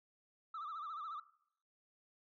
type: tone with vibrato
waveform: sine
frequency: 1244.5 Hz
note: D#6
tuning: in tune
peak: -40 dBFS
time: 0.54-1.2 s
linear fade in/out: 5 ms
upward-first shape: sine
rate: 14 Hz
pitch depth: 120 cents each way
effects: noise-tail reverb RT60 0.7 s tail -20 dB re dry + tanh soft clip ceiling -40 dBFS